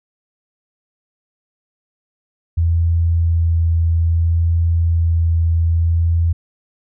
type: tone with vibrato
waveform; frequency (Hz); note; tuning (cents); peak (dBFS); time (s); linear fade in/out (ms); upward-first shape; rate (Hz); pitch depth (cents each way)
sine; 83.4; E2; +21; -12; 2.57-6.33; 10; sine; 0.61; 10
effects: none